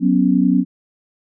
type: chord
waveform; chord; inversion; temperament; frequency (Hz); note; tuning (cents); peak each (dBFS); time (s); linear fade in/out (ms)
sine; F# suspended fourth; none; equal; 185 / 246.9 / 277.2; F#3 / B3 / C#4; 0 / 0 / 0; -16; 0-0.65; 50
effects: none